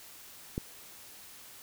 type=click; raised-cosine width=3 ms; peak=-19 dBFS; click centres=0.579 s; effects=white hiss -51 dBFS RMS until 1.62 s

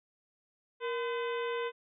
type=harmonic tone with a mistuned harmonic; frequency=508 Hz; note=B4; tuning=49 cents sharp; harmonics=1 / 2 / 3 / 4 / 5 / 6 / 7; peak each=-33 / -39 / -43 / -45 / -47 / -49 / -50 dBFS; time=0.8-1.72 s; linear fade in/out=50 ms; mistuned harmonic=1; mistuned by=-130 cents; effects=none

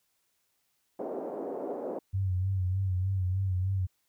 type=band-pass noise; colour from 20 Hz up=white; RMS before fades=-36 dBFS; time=0.99-1.99 s; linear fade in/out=5 ms; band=280 to 600 Hz; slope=24 dB/octave
type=tone with vibrato; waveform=sine; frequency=94 Hz; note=F#2; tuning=28 cents sharp; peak=-26 dBFS; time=2.13-3.87 s; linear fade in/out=20 ms; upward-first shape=sine; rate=3.3 Hz; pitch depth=59 cents each way
effects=white hiss -75 dBFS RMS until 4.08 s

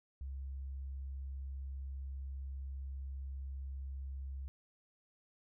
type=tone; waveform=sine; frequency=67.5 Hz; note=C#2; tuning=45 cents flat; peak=-40 dBFS; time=0.21-4.48 s; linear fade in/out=0 ms; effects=none

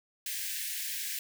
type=high-pass noise; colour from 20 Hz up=white; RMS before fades=-36 dBFS; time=0.26-1.19 s; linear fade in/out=2 ms; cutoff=1600 Hz; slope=96 dB/octave; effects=none

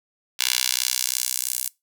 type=tone with high-pass filter sweep; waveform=10% pulse; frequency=63 Hz; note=B1; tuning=35 cents sharp; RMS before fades=-25 dBFS; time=0.39-1.69 s; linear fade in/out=10 ms; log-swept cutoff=3300 to 9100 Hz; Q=1; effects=noise-tail reverb RT60 0.2 s tail -22 dB re dry

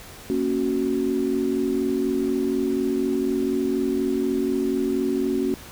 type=chord; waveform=sine; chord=F# major; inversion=first; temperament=equal; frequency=233.1 / 277.2 / 370 Hz; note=A#3 / C#4 / F#4; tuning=0 / 0 / 0 cents; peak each=-27 / -24 / -24 dBFS; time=0.3-5.54 s; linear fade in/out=0 ms; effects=pink hiss -42 dBFS RMS until 5.71 s

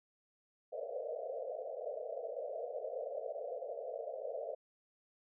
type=band-pass noise; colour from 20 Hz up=pink; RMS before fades=-42 dBFS; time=0.72-4.55 s; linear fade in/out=10 ms; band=460 to 680 Hz; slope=96 dB/octave; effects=none

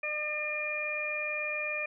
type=harmonic tone; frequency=603 Hz; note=D5; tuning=46 cents sharp; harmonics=1 / 2 / 3 / 4; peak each=-38 / -44 / -41 / -32 dBFS; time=0.03-1.86 s; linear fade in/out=5 ms; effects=none

